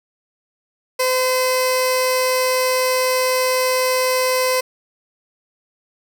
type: tone with notch filter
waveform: 15% pulse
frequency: 512 Hz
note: C5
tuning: 38 cents flat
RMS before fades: -18 dBFS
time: 0.99-4.61 s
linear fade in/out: 10 ms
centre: 1400 Hz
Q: 1.2
effects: none